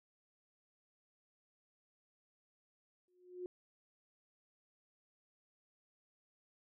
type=tone with exponential growth; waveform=sine; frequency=360.9 Hz; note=F#4; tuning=43 cents flat; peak=-38 dBFS; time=3.08-3.46 s; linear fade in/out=1 ms; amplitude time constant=82 ms; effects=none